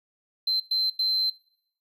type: tone bursts at uneven times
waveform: triangle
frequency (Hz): 4097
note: C8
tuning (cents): -37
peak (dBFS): -19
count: 3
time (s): 0.47-0.6 / 0.71-0.9 / 0.99-1.3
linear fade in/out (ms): 5
effects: noise-tail reverb RT60 0.8 s tail -26 dB re dry + tanh soft clip ceiling -19 dBFS